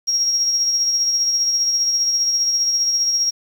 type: tone with tremolo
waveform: sine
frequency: 5600 Hz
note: F8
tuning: 4 cents sharp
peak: -13 dBFS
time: 0.07-3.31 s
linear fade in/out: 20 ms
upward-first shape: sine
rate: 15 Hz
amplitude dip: 40%
effects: tanh soft clip ceiling -10 dBFS + 7-bit